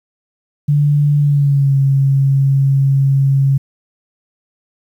sine tone with pitch glide, 145.9 to 136.92 Hz, D3 to C#3, -11 to -21 cents, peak -9 dBFS, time 0.68-3.58 s, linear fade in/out 10 ms, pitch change -110 cents, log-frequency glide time 1.19-1.76 s, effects 8-bit

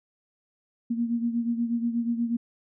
sine beating tone pair, 233.1 / 241.4 Hz, A#3 / B3, 0 / -39 cents, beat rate 8.3 Hz, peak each -25 / -31 dBFS, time 0.9-2.37 s, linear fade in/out 10 ms, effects none

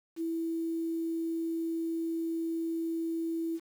sine tone with quantisation, 329.6 Hz, E4, in tune, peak -30 dBFS, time 0.16-3.6 s, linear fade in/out 50 ms, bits 9, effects none

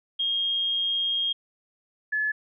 sine tone pair in turn, 3241 / 1716.9 Hz, G#7 / A6, -43 / -43 cents, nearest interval major seventh, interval 1100 cents, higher first, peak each -23 dBFS, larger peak neither, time 0.19-1.33 / 2.12-2.32 s, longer first, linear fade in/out 10 ms, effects none

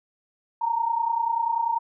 sine tone pair together, 902.1 / 932.3 Hz, A5 / A#5, +43 / 0 cents, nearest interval minor second, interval 57 cents, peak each -27 / -23 dBFS, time 0.61-1.79 s, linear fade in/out 10 ms, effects none

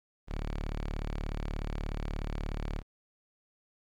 sawtooth tone, 36.71 Hz, D1, in tune, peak -29 dBFS, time 0.27-2.83 s, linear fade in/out 50 ms, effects low-pass 5000 Hz 12 dB/octave + 11-bit

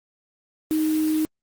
sine tone in noise, 311.8 Hz, D#4, 4 cents sharp, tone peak -19 dBFS, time 0.71-1.25 s, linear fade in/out 0 ms, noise white, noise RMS -36 dBFS, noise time 0.71-1.25 s, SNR +14 dB, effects Opus 32 kbps

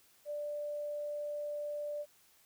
sine tone, 589 Hz, D5, 5 cents sharp, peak -36 dBFS, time 0.25-2.06 s, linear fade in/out 50 ms, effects white hiss -66 dBFS RMS until 2.45 s

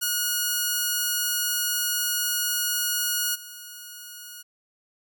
5% pulse tone with level steps, 1448 Hz, F#6, 38 cents flat, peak -12 / -28 dBFS, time 0.01-4.43 s, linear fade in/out 20 ms, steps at 3.34 s, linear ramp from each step 20 ms, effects none

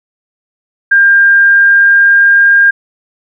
sine tone with pitch glide, 1600 to 1609.3 Hz, G6 to G6, +35 to +45 cents, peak -3 dBFS, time 0.91-2.71 s, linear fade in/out 10 ms, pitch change +10 cents, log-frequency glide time 1.43-2.57 s, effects none

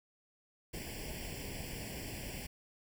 pink noise with comb filter, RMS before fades -43 dBFS, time 0.73-2.47 s, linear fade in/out 10 ms, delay 0.39 ms, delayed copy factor +1, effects none

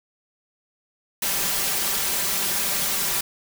white noise with comb filter, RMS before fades -24 dBFS, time 1.22-3.21 s, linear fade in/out 5 ms, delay 5.1 ms, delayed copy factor +0.7, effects none

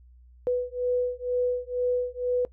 sine beating tone pair, 493.9 / 496 Hz, B4 / B4, 0 / +7 cents, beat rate 2.1 Hz, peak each -27 dBFS, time 0.47-2.45 s, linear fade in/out 0 ms, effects noise-tail reverb RT60 0.1 s tail -20 dB re dry + added 61 Hz sine -50 dBFS peak until 2.52 s

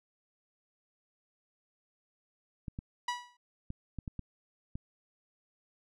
clicks, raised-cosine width 5 ms, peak -26 dBFS, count 7, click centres 2.682 / 2.789 / 3.704 / 3.987 / 4.078 / 4.193 / 4.755 s
sawtooth tone with exponential decay, 975 Hz, B5, 23 cents flat, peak -25 dBFS, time 3.08-3.37 s, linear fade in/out 5 ms, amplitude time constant 61 ms
effects low-pass 6000 Hz 12 dB/octave

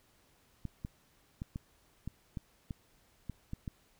clicks, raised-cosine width 5 ms, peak -26 dBFS, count 10, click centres 0.653 / 0.849 / 1.419 / 1.559 / 2.076 / 2.372 / 2.708 / 3.297 / 3.534 / 3.678 s, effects pink hiss -68 dBFS RMS until 3.99 s

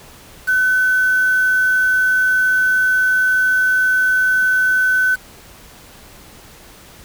sine tone with quantisation, 1511 Hz, F#6, 36 cents sharp, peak -12 dBFS, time 0.47-5.16 s, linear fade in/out 20 ms, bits 5, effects pink hiss -42 dBFS RMS until 7.04 s

